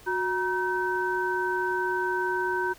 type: tone cluster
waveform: sine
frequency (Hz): 366.4 / 950 / 1534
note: F#4 / A#5 / G6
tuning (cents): -17 / +33 / -38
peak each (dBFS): -29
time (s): 0.06-2.74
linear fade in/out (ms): 20
effects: pink hiss -52 dBFS RMS until 2.78 s